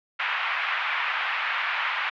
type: band-pass noise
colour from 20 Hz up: white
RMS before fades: -27 dBFS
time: 0.19-2.1 s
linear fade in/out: 10 ms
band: 920 to 2600 Hz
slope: 24 dB/octave
effects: low-pass 4000 Hz 12 dB/octave